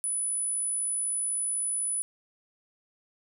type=tone; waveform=sine; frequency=9956 Hz; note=D#9; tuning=in tune; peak=-27 dBFS; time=0.04-2.02 s; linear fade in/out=0 ms; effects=none